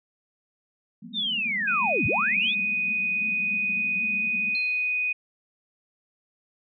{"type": "band-pass noise", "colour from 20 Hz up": "pink", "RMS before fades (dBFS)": -41, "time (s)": [1.02, 4.56], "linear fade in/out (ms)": 10, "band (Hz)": [180, 240], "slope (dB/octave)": 96}
{"type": "linear two-way sweep", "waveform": "sine", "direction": "down then up", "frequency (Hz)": [3729, 78.9, 3729], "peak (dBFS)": -24, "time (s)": [1.13, 2.55], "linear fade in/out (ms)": 50, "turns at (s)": 2.06}
{"type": "tone", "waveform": "sine", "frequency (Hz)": 2489, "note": "D#7", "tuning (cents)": 0, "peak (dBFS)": -23, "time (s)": [1.67, 5.13], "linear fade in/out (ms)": 10}
{"type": "tone with exponential decay", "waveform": "sine", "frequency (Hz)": 4186, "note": "C8", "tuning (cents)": 0, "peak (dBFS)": -30, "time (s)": [4.55, 4.93], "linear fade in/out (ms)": 1, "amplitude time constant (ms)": 82}
{"effects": []}